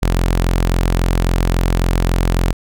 sawtooth tone, 43.65 Hz, F1, in tune, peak -9 dBFS, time 0.02-2.53 s, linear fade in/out 10 ms, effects none

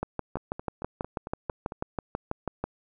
two click trains, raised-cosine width 1 ms, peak -22 / -15 dBFS, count 7 / 17, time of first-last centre 0.37-1.721 / 0.03-2.64 s, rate 4.44 / 6.13 Hz, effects none

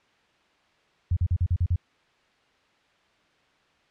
sine tone bursts, 87.31 Hz, F2, in tune, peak -19 dBFS, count 7, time 1.11-1.76 s, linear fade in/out 5 ms, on 56 ms, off 43 ms, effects white hiss -63 dBFS RMS until 3.9 s + low-pass 3000 Hz 12 dB/octave

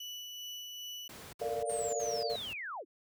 35% pulse tone with tremolo, 2960 Hz, F#7, in tune, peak -39 dBFS, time 0-1.08 s, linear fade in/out 5 ms, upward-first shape sine, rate 2.5 Hz, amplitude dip 25%
pink noise bursts, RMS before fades -49 dBFS, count 5, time 1.09-2.534 s, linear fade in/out 5 ms, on 240 ms, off 61 ms
sine chord, Bb major seventh, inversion third, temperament equal with one note detuned, 448.5 / 466.2 / 587.3 / 698.5 Hz, A4 / Bb4 / D5 / F5, +33 / 0 / 0 / 0 cents, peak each -38 dBFS, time 1.41-2.36 s, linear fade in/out 5 ms
sine linear sweep, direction down, 9140 to 260.8 Hz, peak -38 dBFS, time 1.65-2.85 s, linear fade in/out 50 ms
effects high-pass 60 Hz 12 dB/octave

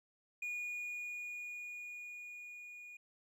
triangle tone with level ramp, 2446 Hz, D#7, 30 cents flat, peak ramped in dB -36 to -48 dBFS, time 0.42-2.97 s, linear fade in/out 5 ms, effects none

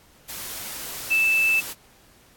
sine tone in noise, 2637 Hz, E7, in tune, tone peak -17 dBFS, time 1.1-1.61 s, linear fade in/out 20 ms, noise white, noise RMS -34 dBFS, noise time 0.28-1.74 s, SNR +14 dB, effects pink hiss -55 dBFS RMS until 2.36 s + AAC 64 kbps

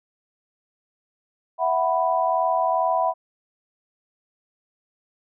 sine chord, E suspended second, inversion none, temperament just, 659.3 / 741.7 / 988.9 Hz, E5 / F#5 / B5, 0 / +4 / +2 cents, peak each -23 dBFS, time 1.58-3.14 s, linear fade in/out 50 ms, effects none

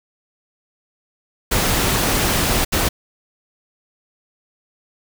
pink noise bursts at uneven times, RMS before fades -18 dBFS, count 2, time 1.51-2.65 / 2.72-2.89 s, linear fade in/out 10 ms, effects none

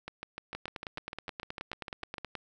two click trains, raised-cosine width 0.3 ms, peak -21 / -23 dBFS, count 18 / 15, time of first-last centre 0.55-2.353 / 0.08-2.182 s, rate 9.43 / 6.66 Hz, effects none

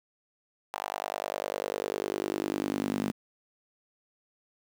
sawtooth tone with high-pass filter sweep, 50 Hz, G1, 35 cents sharp, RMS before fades -33 dBFS, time 0.73-3.12 s, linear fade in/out 5 ms, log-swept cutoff 840 to 220 Hz, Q 3.2, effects 9-bit

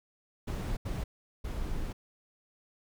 brown noise bursts at uneven times, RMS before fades -34 dBFS, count 3, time 0.47-0.77 / 0.85-1.04 / 1.44-1.93 s, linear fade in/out 10 ms, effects none

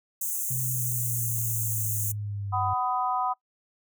white high-pass noise, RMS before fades -30 dBFS, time 0.21-2.12 s, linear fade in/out 5 ms, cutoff 6200 Hz, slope 96 dB/octave
sine linear sweep, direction down, 128.4 to 96 Hz, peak -30 dBFS, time 0.5-2.74 s, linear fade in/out 10 ms
harmonic tone, 250 Hz, B3, 21 cents sharp, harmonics 3 / 4 / 5, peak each -28 / -29 / -30 dBFS, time 2.52-3.34 s, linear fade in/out 20 ms
effects noise-tail reverb RT60 0.1 s tail -22 dB re dry

